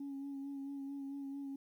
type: tone with vibrato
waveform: sine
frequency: 277.2 Hz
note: C#4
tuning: in tune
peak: -39 dBFS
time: 0-1.56 s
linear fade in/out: 5 ms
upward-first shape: sine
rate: 4.5 Hz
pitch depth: 24 cents each way
effects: tanh soft clip ceiling -38 dBFS + 12-bit